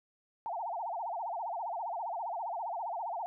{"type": "tone with vibrato", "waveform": "sine", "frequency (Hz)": 794, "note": "G5", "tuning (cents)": 22, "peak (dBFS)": -34, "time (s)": [0.46, 3.26], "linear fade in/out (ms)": 0, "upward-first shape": "sine", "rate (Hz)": 15, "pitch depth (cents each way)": 290, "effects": []}